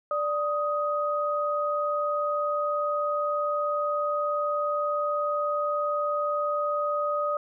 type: tone pair together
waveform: sine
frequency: 587.7 / 1251 Hz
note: D5 / D#6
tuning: +1 / +9 cents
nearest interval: octave + minor second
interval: 1308 cents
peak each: -27 dBFS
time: 0.11-7.37 s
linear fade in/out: 2 ms
effects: none